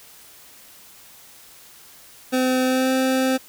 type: tone with pitch glide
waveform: 25% pulse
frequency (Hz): 256.7 to 261.2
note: C4 to C4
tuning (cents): -33 to -3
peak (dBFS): -14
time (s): 2.32-3.38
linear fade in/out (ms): 20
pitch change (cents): +30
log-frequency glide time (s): 2.64-2.92
effects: white hiss -47 dBFS RMS until 3.48 s